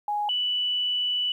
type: tone pair in turn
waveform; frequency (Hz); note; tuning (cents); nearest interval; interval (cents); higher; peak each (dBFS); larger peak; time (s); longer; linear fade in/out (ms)
sine; 830.6 / 2967; G#5 / F#7; 0 / +4; octave + minor seventh; 2204; second; -24 / -23; second; 0.08-0.29 / 0.29-1.32; second; 2
effects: 10-bit